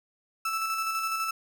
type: tone with tremolo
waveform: 35% pulse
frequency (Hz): 1318.5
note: E6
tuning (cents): 0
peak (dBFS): -25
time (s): 0.45-1.31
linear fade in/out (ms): 5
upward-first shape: square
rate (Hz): 12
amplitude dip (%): 30
effects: none